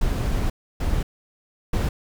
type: noise bursts at uneven times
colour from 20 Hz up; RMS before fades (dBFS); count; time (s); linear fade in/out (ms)
brown; -22; 3; 0.01-0.5 / 0.8-1.03 / 1.73-1.89; 5
effects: none